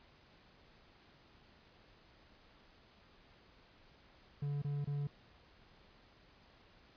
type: tone bursts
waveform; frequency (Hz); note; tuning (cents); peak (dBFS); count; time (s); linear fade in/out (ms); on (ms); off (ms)
triangle; 143.7; D3; -37; -33; 3; 4.42-5.072; 5; 200; 26
effects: pink hiss -64 dBFS RMS until 6.96 s + resampled to 11025 Hz